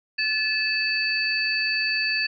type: tone cluster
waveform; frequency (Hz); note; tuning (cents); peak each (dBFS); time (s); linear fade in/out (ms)
sine; 1729 / 2615 / 4540; A6 / E7 / C#8; -31 / -15 / +41; -27 / -25 / -26; 0.18-2.27; 10
effects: none